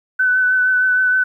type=tone with vibrato; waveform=sine; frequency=1506 Hz; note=F#6; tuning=30 cents sharp; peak=-12 dBFS; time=0.19-1.24 s; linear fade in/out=10 ms; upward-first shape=triangle; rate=6.4 Hz; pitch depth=23 cents each way; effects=9-bit